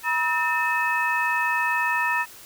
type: tone cluster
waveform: sine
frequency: 962 / 1288 / 1800 / 2573 Hz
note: B5 / E6 / A6 / E7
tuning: -46 / -41 / +39 / -43 cents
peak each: -25 / -30 / -24 / -28 dBFS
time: 0.03-2.26 s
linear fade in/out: 50 ms
effects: white hiss -45 dBFS RMS until 2.45 s